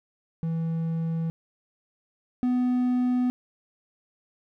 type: tone pair in turn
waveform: triangle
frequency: 163.9 / 249.1 Hz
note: E3 / B3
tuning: -10 / +15 cents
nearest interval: perfect fifth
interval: 725 cents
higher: second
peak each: -23 / -19 dBFS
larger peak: second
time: 0.43-1.3 / 2.43-3.3 s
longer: neither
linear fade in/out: 0 ms
effects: none